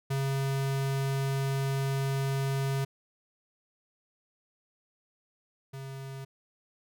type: tone pair in turn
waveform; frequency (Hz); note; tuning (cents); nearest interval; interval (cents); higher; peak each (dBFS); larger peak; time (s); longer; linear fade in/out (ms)
square; 136.3 / 135.2; C#3 / C#3; -29 / -43; unison; 14; first; -28 / -39; first; 0.1-2.85 / 5.73-6.25; first; 10
effects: none